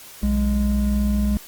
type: tone pair together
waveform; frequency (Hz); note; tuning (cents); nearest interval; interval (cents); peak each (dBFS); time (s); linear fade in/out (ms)
triangle; 61.33 / 206.3; B1 / G#3; -11 / -11; octave + major sixth; 2100; -18; 0.23-1.37; 0
effects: white hiss -42 dBFS RMS until 1.47 s + Opus 48 kbps